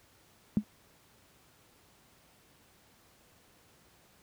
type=tone with exponential decay; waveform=sine; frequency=210 Hz; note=G#3; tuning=19 cents sharp; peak=-18 dBFS; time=0.57-0.64 s; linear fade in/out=0 ms; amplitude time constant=15 ms; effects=pink hiss -63 dBFS RMS until 4.22 s + high-pass 60 Hz 12 dB/octave